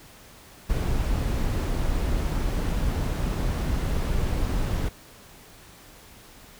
brown noise, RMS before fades -25 dBFS, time 0.69-4.89 s, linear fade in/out 10 ms, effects pink hiss -49 dBFS RMS until 6.59 s

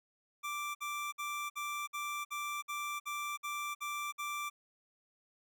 25% pulse tone bursts, 1174.7 Hz, D6, in tune, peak -33 dBFS, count 11, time 0.43-4.5 s, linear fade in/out 20 ms, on 320 ms, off 55 ms, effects none

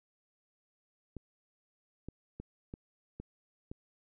clicks, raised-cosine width 3 ms, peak -29 dBFS, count 6, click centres 1.167 / 2.086 / 2.4 / 2.739 / 3.2 / 3.715 s, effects none

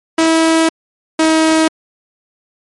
sawtooth tone pair in turn, 324.4 / 318.6 Hz, E4 / D#4, -28 / +41 cents, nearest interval unison, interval 31 cents, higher first, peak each -5 dBFS, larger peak neither, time 0.18-0.69 / 1.19-1.68 s, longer first, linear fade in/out 5 ms, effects MP3 48 kbps

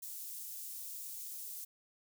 white high-pass noise, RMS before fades -45 dBFS, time 0.02-1.65 s, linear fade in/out 10 ms, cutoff 7700 Hz, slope 12 dB/octave, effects none

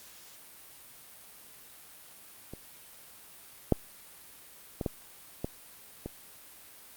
clicks, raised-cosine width 2 ms, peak -27 / -8 / -19 / -16 / -18 / -23 dBFS, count 6, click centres 2.536 / 3.723 / 4.812 / 4.862 / 5.445 / 6.06 s, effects white hiss -52 dBFS RMS until 6.96 s + Opus 48 kbps

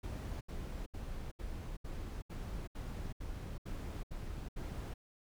brown noise bursts, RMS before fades -42 dBFS, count 11, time 0.03-4.94 s, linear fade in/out 10 ms, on 380 ms, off 73 ms, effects none

